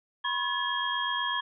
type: tone cluster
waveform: sine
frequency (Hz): 986 / 1074 / 1706 / 3254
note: B5 / C6 / G#6 / G#7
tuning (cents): -3 / +45 / +46 / -36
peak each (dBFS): -34 / -33 / -32 / -32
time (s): 0.24-1.41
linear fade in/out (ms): 10
effects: none